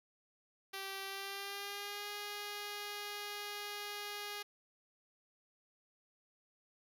5% pulse tone with pitch glide, 389.3 to 412 Hz, G4 to G#4, -12 to -14 cents, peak -30 dBFS, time 0.73-4.43 s, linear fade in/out 10 ms, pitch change +98 cents, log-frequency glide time 1.05-2.08 s, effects none

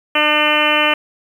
harmonic tone, 300.9 Hz, D4, 42 cents sharp, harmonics 1 / 2 / 3 / 4 / 5 / 6 / 7 / 8 / 9 / 10, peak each -24 / -20 / -23 / -20 / -24 / -22 / -23 / -20 / -20 / -19 dBFS, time 0.15-0.94 s, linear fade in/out 5 ms, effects 7-bit

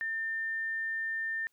sine tone, 1800 Hz, A6, 39 cents sharp, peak -31 dBFS, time 0.01-1.47 s, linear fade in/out 0 ms, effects white hiss -75 dBFS RMS until 1.52 s

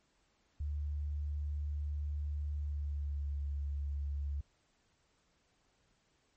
sine tone with pitch glide, 73.5 to 71.28 Hz, D2 to C#2, +2 to +49 cents, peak -34 dBFS, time 0.6-4.41 s, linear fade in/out 5 ms, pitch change -53 cents, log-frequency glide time 2.55-3.33 s, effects pink hiss -74 dBFS RMS until 6.36 s + MP3 32 kbps

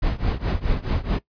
brown noise with tremolo, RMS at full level -19 dBFS, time 0.02-1.19 s, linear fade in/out 10 ms, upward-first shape triangle, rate 4.7 Hz, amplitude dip 95%, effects noise-tail reverb RT60 0.1 s tail -18 dB re dry + resampled to 11025 Hz

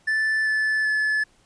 triangle tone with pitch steps, 1756 / 1740.9 / 1725.8 Hz, A6 / A6 / A6, -4 / -19 / -34 cents, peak -18 dBFS, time 0.07-1.24 s, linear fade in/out 10 ms, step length 390 ms, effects pink hiss -60 dBFS RMS until 1.45 s + resampled to 22050 Hz

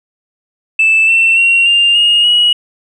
sine tone with pitch steps, 2637 / 2689 / 2743 / 2797 / 2853 / 2909 Hz, E7 / E7 / F7 / F7 / F7 / F#7, 0 / +34 / -32 / +2 / +36 / -30 cents, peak -5 dBFS, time 0.79-2.53 s, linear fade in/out 5 ms, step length 290 ms, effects tanh soft clip ceiling -3 dBFS

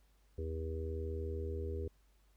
harmonic tone, 80.3 Hz, E2, 45 cents flat, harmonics 1 / 3 / 4 / 5 / 6, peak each -38 / -51 / -51 / -43 / -47 dBFS, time 0.38-1.88 s, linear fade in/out 5 ms, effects added 50 Hz sine -66 dBFS peak until 2.36 s + pink hiss -75 dBFS RMS until 2.36 s

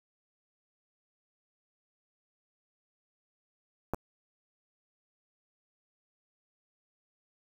clicks, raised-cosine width 1 ms, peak -16 / -23 dBFS, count 2, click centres 3.936 / 3.945 s, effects 7-bit

